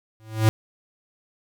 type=tone with exponential growth; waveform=square; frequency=109.9 Hz; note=A2; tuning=2 cents flat; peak=-12 dBFS; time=0.2-0.49 s; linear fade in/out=0 ms; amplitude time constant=61 ms; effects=none